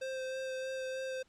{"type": "tone with vibrato", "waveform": "square", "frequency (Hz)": 523.3, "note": "C5", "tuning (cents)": 0, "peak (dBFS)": -37, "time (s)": [0.01, 1.23], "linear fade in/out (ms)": 10, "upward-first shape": "sine", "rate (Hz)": 3.2, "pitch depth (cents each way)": 13, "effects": ["pink hiss -70 dBFS RMS until 1.28 s", "low-pass 7000 Hz 12 dB/octave"]}